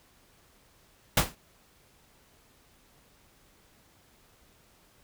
pink noise with exponential decay, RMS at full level -17 dBFS, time 1.17-1.35 s, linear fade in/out 5 ms, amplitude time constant 37 ms, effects pink hiss -62 dBFS RMS until 5.03 s

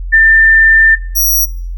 sine / 5% pulse tone pair in turn, 1789 / 5771 Hz, A6 / F#8, +28 / -44 cents, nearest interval octave + minor sixth, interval 2028 cents, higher second, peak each -3 dBFS, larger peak neither, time 0.12-0.96 / 1.15-1.46 s, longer first, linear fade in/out 20 ms, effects noise-tail reverb RT60 0.5 s tail -20 dB re dry + added 43 Hz sine -18 dBFS peak until 1.77 s

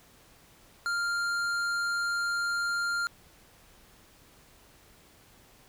sine tone with hard clipping, 1396.9 Hz, F6, in tune, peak -29 dBFS, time 0.86-3.07 s, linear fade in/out 0 ms, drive 11 dB, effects pink hiss -58 dBFS RMS until 5.68 s

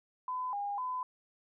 sine tone with vibrato, 905 Hz, A5, 48 cents sharp, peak -33 dBFS, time 0.28-1.03 s, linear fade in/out 2 ms, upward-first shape square, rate 2 Hz, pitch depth 190 cents each way, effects none

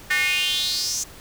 square tone with high-pass filter sweep, 164.81 Hz, E3, in tune, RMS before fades -23 dBFS, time 0.1-1.04 s, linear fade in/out 10 ms, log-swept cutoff 1800 to 6600 Hz, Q 5.7, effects pink hiss -44 dBFS RMS until 1.2 s

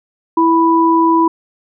sine tone pair together, 329.6 / 987.8 Hz, E4 / B5, 0 / 0 cents, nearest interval octave + perfect fifth, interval 1900 cents, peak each -11 dBFS, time 0.37-1.28 s, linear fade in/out 5 ms, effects none

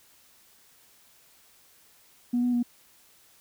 sine tone with pitch steps, 242.8 / 245.8 / 240.9 Hz, B3 / B3 / B3, -29 / -8 / -43 cents, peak -21 dBFS, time 2.33-2.63 s, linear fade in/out 10 ms, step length 100 ms, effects tanh soft clip ceiling -18 dBFS + white hiss -59 dBFS RMS until 3.4 s

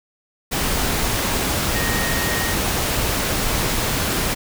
sine tone in noise, 1864.7 Hz, A#6, in tune, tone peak -26 dBFS, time 1.74-2.54 s, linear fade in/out 20 ms, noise pink, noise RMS -21 dBFS, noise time 0.51-4.35 s, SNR -8 dB, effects none

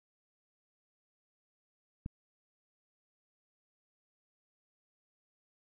click, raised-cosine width 5 ms, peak -26 dBFS, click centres 2.061 s, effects none

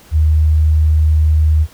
sine tone, 77.5 Hz, D#2, 6 cents flat, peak -8 dBFS, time 0.11-1.67 s, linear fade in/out 50 ms, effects pink hiss -44 dBFS RMS until 1.73 s

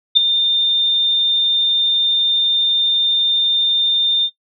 sine tone with ADSR envelope, 3612 Hz, A7, 45 cents sharp, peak -3 dBFS, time 0.15-4.3 s, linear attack 22 ms, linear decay 5 ms, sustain -10 dB, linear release 59 ms, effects noise-tail reverb RT60 0.1 s tail -17 dB re dry

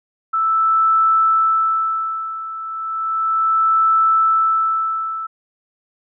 sine tone with tremolo, 1318.5 Hz, E6, in tune, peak -11 dBFS, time 0.33-5.27 s, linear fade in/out 10 ms, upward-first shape sine, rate 0.34 Hz, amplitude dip 80%, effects none

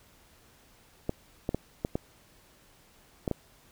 clicks, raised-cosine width 2 ms, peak -15 dBFS, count 7, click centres 1.094 / 1.491 / 1.546 / 1.849 / 1.955 / 3.278 / 3.313 s, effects pink hiss -60 dBFS RMS until 3.71 s

